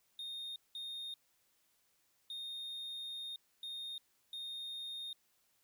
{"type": "tone bursts at uneven times", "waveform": "triangle", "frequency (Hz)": 3685, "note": "A#7", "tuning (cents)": -21, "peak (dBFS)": -40, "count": 5, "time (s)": [[0.19, 0.56], [0.75, 1.14], [2.3, 3.36], [3.63, 3.98], [4.33, 5.13]], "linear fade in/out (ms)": 2, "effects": ["white hiss -75 dBFS RMS until 5.63 s"]}